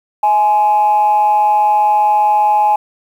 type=tone with amplitude modulation; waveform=sine; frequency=840 Hz; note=G#5; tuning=19 cents sharp; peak=-5 dBFS; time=0.23-2.76 s; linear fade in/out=5 ms; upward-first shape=sine; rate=195 Hz; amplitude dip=55%; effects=tanh soft clip ceiling -4 dBFS + 7-bit